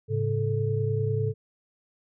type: tone cluster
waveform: sine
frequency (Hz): 107.1 / 137.2 / 436.8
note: A2 / C#3 / A4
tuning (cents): -46 / -17 / -13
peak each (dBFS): -26 / -29 / -29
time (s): 0.08-1.34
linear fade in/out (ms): 50
effects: none